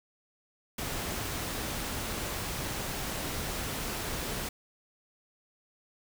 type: noise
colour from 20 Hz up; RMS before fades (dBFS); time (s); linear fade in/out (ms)
pink; -35; 0.78-4.49; 5
effects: none